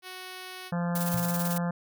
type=tone; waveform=5% pulse; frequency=370 Hz; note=F#4; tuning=in tune; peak=-28 dBFS; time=0.02-0.72 s; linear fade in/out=50 ms
type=harmonic tone; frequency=173.3 Hz; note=F3; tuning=13 cents flat; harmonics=1 / 3 / 4 / 5 / 6 / 7 / 8 / 9 / 10; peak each=-27 / -37 / -39 / -41 / -43 / -44 / -45 / -46 / -47 dBFS; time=0.72-1.71 s; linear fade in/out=5 ms
type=noise with tremolo; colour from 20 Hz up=blue; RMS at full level=-33 dBFS; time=0.95-1.58 s; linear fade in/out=5 ms; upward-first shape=square; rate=18 Hz; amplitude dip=50%
type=tone with exponential decay; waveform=sine; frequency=121.4 Hz; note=B2; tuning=29 cents flat; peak=-28 dBFS; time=1.14-1.44 s; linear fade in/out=0 ms; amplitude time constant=64 ms
effects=none